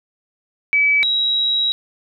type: tone pair in turn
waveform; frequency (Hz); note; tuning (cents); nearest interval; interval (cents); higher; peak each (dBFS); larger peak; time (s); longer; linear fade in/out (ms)
sine; 2292 / 3855; D7 / B7; -43 / -43; major sixth; 900; second; -12 / -15; first; 0.73-1.03 / 1.03-1.72; second; 0
effects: none